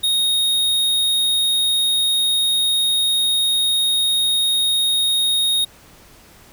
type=tone; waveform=square; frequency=3729 Hz; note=A#7; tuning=in tune; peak=-16 dBFS; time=0.03-5.65 s; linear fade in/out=10 ms; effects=pink hiss -47 dBFS RMS until 6.52 s